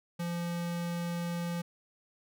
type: tone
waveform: square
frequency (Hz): 172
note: F3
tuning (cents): -26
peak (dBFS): -33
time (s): 0.19-1.62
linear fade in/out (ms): 10
effects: none